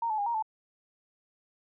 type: tone with pitch steps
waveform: sine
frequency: 926 / 864 / 813 / 938 / 874 Hz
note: A#5 / A5 / G#5 / A#5 / A5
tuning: -12 / -32 / -37 / +11 / -12 cents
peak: -27 dBFS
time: 0.02-0.425 s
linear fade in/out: 5 ms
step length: 81 ms
effects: none